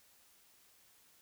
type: silence
effects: white hiss -66 dBFS RMS until 1.21 s